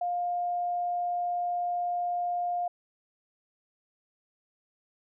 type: tone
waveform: sine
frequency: 706 Hz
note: F5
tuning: 19 cents sharp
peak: -27 dBFS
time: 0.01-2.68 s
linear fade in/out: 5 ms
effects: none